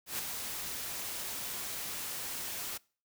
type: noise with ADSR envelope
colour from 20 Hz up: white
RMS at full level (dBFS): -34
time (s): 0.06-2.78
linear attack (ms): 130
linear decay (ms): 6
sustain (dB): -5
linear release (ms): 12
effects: noise-tail reverb RT60 0.4 s tail -24 dB re dry